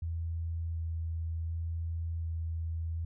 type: tone with vibrato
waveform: sine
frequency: 82.41 Hz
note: E2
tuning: in tune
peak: -32 dBFS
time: 0.02-3.05 s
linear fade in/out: 5 ms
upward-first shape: square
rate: 0.68 Hz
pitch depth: 9 cents each way
effects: none